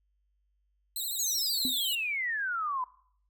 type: tone with vibrato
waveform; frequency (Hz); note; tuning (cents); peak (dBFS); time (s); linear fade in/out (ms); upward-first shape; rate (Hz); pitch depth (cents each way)
5% pulse; 3951; B7; 0; -25; 0.96-1.95; 2; triangle; 13; 130
type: exponential sweep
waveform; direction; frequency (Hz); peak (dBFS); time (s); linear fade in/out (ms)
sine; down; 6860 to 987.8; -29; 1.19-2.84; 2
type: tone with exponential decay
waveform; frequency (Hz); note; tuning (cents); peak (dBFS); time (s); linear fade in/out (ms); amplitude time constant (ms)
sine; 256.8; C4; -32; -28; 1.65-1.8; 0; 31
effects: noise-tail reverb RT60 0.6 s tail -20 dB re dry + added 50 Hz sine -70 dBFS peak until 3.29 s